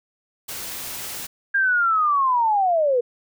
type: noise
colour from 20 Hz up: white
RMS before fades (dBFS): -32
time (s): 0.48-1.27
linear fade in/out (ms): 10
type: linear sweep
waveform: sine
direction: down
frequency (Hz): 1618 to 467.7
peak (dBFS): -16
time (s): 1.54-3.01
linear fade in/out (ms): 10
effects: none